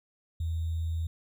sine tone with sample-and-hold, 82 Hz, E2, 9 cents flat, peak -28 dBFS, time 0.4-1.07 s, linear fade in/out 5 ms, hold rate 3675 Hz, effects none

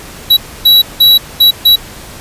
square tone bursts at uneven times, 3909 Hz, B7, 19 cents flat, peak -3 dBFS, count 5, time 0.3-0.37 / 0.65-0.82 / 1-1.18 / 1.4-1.51 / 1.65-1.76 s, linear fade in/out 10 ms, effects pink hiss -30 dBFS RMS until 2.2 s + resampled to 32000 Hz

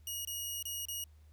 10% pulse tone with dropouts, 2889 Hz, F#7, 42 cents flat, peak -29 dBFS, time 0.07-1.04 s, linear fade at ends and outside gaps 2 ms, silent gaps 0.25-0.273 / 0.627-0.653 / 0.854-0.884 s, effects added 76 Hz sine -56 dBFS peak until 1.32 s + pink hiss -73 dBFS RMS until 1.32 s

